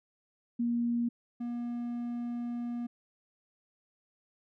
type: tone pair in turn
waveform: sine / triangle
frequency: 236.9 / 239.1 Hz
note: A#3 / A#3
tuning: +28 / +44 cents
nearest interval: unison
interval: 16 cents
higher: second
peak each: -27 / -31 dBFS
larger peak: first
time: 0.59-1.09 / 1.4-2.87 s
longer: second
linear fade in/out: 10 ms
effects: none